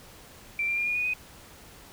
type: tone with pitch steps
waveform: sine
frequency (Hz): 2349 / 2378 / 2407 / 2436 / 2466 / 2496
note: D7 / D7 / D7 / D#7 / D#7 / D#7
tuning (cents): 0 / +21 / +42 / -37 / -16 / +5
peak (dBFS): -25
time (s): 0.59-1.136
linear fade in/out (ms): 2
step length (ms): 91
effects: pink hiss -50 dBFS RMS until 1.92 s